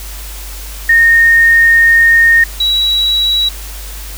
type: tone pair in turn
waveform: sine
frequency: 1842 / 3896 Hz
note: A#6 / B7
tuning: -21 / -24 cents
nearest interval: octave + minor second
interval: 1297 cents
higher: second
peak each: -4 / -9 dBFS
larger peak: first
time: 0.89-2.44 / 2.6-3.49 s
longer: first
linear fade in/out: 5 ms
effects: added 50 Hz sine -25 dBFS peak until 4.17 s + white hiss -30 dBFS RMS until 4.17 s